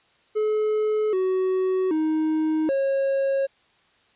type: tone with pitch steps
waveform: triangle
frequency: 428.5 / 374.3 / 313.3 / 545 Hz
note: A4 / F#4 / D#4 / C#5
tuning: -46 / +20 / +12 / -29 cents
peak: -18 dBFS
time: 0.35-3.47 s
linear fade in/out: 20 ms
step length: 780 ms
effects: white hiss -61 dBFS RMS until 4.15 s + resampled to 8000 Hz